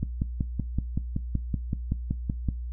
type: click train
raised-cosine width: 5 ms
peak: -14 dBFS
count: 14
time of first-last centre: 0.03-2.487 s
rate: 5.29 Hz
effects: noise-tail reverb RT60 0.2 s tail -19 dB re dry + added 60 Hz sine -31 dBFS peak until 2.72 s